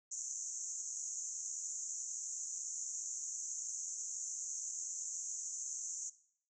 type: band-pass noise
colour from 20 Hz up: pink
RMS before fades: -43 dBFS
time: 0.11-6.1 s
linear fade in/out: 10 ms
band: 6200 to 7300 Hz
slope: 96 dB/octave
effects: noise-tail reverb RT60 0.6 s tail -17 dB re dry